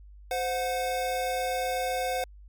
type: tone pair together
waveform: square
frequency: 516.7 / 729 Hz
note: C5 / F#5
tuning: -22 / -26 cents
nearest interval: tritone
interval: 596 cents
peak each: -31 / -30 dBFS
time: 0.31-2.24 s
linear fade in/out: 2 ms
effects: added 50 Hz sine -46 dBFS peak until 2.48 s + MP3 96 kbps